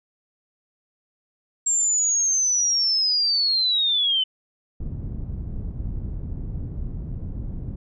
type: linear sweep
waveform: sine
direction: down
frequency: 7459 to 3020 Hz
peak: -18 dBFS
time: 1.66-4.24 s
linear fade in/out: 10 ms
type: low-pass noise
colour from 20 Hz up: pink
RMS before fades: -30 dBFS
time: 4.8-7.76 s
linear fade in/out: 5 ms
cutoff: 160 Hz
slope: 12 dB/octave
effects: none